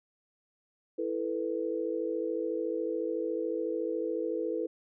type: chord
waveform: sine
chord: E suspended fourth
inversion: none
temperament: equal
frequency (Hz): 329.6 / 440 / 493.9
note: E4 / A4 / B4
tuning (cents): 0 / 0 / 0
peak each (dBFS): -34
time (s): 0.98-4.67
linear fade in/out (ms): 10
effects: none